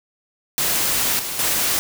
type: noise with level steps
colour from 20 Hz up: white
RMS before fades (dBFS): -20 / -27 / -20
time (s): 0.58-1.79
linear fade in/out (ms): 0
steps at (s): 1.19 / 1.39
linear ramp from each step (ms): 2
effects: none